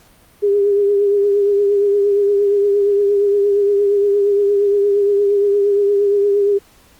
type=tone with vibrato; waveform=sine; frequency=404.3 Hz; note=G#4; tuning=46 cents flat; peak=-11 dBFS; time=0.42-6.59 s; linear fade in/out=20 ms; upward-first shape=triangle; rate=8.6 Hz; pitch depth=39 cents each way; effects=pink hiss -50 dBFS RMS until 6.99 s + Opus 48 kbps